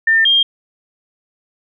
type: tone pair in turn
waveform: sine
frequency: 1802 / 3211 Hz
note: A6 / G7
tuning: +41 / +41 cents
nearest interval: minor seventh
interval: 1000 cents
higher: second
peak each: -9 dBFS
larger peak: neither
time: 0.07-0.25 / 0.25-0.43 s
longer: neither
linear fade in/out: 5 ms
effects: none